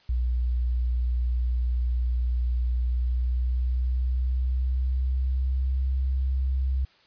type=tone with pitch glide; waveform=sine; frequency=60.8 to 65.54 Hz; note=B1 to C2; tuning=-26 to +4 cents; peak=-22 dBFS; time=0.09-6.85 s; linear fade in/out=5 ms; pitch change=+130 cents; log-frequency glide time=2.75-5.91 s; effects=white hiss -59 dBFS RMS until 7.06 s + resampled to 11025 Hz